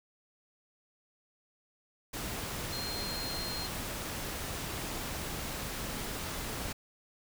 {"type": "tone in noise", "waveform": "sine", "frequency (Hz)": 4200, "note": "C8", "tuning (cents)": 6, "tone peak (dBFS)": -38, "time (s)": [2.72, 3.67], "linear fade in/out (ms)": 10, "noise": "pink", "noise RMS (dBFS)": -38, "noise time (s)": [2.13, 6.73], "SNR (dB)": -3, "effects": []}